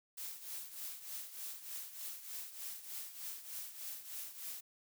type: noise with tremolo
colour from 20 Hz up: blue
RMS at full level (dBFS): -43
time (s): 0.17-4.61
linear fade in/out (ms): 10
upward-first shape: triangle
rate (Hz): 3.3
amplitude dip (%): 75
effects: none